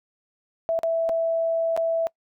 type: tone with dropouts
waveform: sine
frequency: 659.3 Hz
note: E5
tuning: in tune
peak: -20 dBFS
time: 0.69-2.07 s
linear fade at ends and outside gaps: 0 ms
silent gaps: 0.79-0.833 / 1.091-1.095 / 1.765-1.775 s
effects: noise-tail reverb RT60 0.1 s tail -25 dB re dry

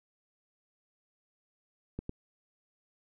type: clicks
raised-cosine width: 3 ms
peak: -23 dBFS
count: 2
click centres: 1.99 / 2.094 s
effects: none

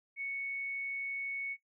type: tone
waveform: sine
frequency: 2217 Hz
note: C#7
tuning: in tune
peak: -35 dBFS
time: 0.16-1.57 s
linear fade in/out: 50 ms
effects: noise-tail reverb RT60 0.1 s tail -17 dB re dry

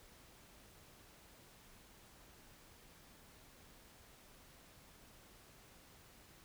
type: silence
effects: pink hiss -62 dBFS RMS until 6.44 s

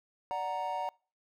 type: chord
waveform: triangle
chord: D augmented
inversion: none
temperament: equal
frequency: 587.3 / 740 / 932.3 Hz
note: D5 / F#5 / A#5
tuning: 0 / 0 / 0 cents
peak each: -38 / -34 / -33 dBFS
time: 0.31-0.89 s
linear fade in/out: 0 ms
effects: noise-tail reverb RT60 0.4 s tail -26 dB re dry

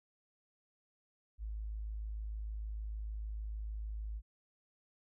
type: tone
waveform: sine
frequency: 53.3 Hz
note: G#1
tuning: 46 cents sharp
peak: -38 dBFS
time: 1.38-4.22 s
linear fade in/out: 50 ms
effects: none

